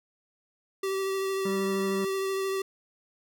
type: tone with vibrato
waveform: square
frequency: 386.4 Hz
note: G4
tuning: 25 cents flat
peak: -28 dBFS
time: 0.83-2.62 s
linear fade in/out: 5 ms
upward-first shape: sine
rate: 13 Hz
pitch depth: 14 cents each way
type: harmonic tone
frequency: 195.5 Hz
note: G3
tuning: 4 cents flat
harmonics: 1 / 3 / 5 / 7 / 9 / 10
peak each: -30 / -43 / -45 / -48 / -52 / -54 dBFS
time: 1.45-2.05 s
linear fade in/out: 5 ms
effects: none